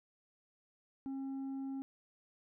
sine tone with tanh clipping, 270 Hz, C#4, 45 cents flat, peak -39 dBFS, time 1.06-1.82 s, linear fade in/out 0 ms, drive 4 dB, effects none

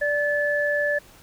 sine tone pair together, 586 / 1733.3 Hz, D5 / A6, -4 / -26 cents, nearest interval octave + perfect fifth, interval 1878 cents, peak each -23 dBFS, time 0.01-0.99 s, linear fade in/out 10 ms, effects pink hiss -51 dBFS RMS until 1.22 s

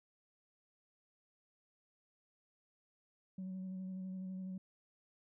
sine tone with vibrato, 187.2 Hz, F#3, 20 cents sharp, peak -39 dBFS, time 3.38-4.58 s, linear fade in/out 5 ms, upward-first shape square, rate 12 Hz, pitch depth 15 cents each way, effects tanh soft clip ceiling -39 dBFS

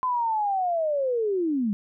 sine linear sweep, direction down, 1029 to 194.6 Hz, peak -22 dBFS, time 0.03-1.73 s, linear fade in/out 0 ms, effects none

